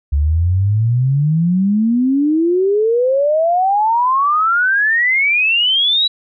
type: exponential sweep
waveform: sine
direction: up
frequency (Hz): 69.3 to 3951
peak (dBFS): -11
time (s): 0.12-6.08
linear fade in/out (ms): 10
effects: none